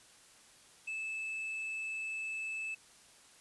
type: tone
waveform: triangle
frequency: 2620 Hz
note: E7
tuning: 11 cents flat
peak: -35 dBFS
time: 0.87-2.75 s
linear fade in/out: 10 ms
effects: white hiss -60 dBFS RMS until 3.4 s + resampled to 24000 Hz